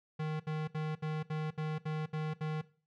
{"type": "tone bursts", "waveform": "square", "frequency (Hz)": 155, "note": "D#3", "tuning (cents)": -6, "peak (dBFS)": -34, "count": 9, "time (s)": [0.19, 2.616], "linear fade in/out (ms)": 10, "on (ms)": 210, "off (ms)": 67, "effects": ["noise-tail reverb RT60 0.4 s tail -18 dB re dry", "low-pass 3000 Hz 12 dB/octave"]}